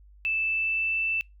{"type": "tone with pitch glide", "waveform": "sine", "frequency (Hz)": [2637, 2654], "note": ["E7", "E7"], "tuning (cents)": [0, 11], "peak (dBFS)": -24, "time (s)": [0.25, 1.21], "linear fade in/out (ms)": 0, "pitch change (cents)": 11, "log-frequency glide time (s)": [0.4, 1.04], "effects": ["noise-tail reverb RT60 0.2 s tail -25 dB re dry", "added 50 Hz sine -50 dBFS peak until 1.4 s"]}